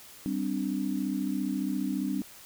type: chord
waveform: sine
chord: G suspended fourth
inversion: none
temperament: equal with one note detuned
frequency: 196 / 259.1 / 293.7 Hz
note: G3 / C4 / D4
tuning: 0 / -17 / 0 cents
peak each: -32 dBFS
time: 0.26-2.22 s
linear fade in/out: 0 ms
effects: white hiss -50 dBFS RMS until 2.45 s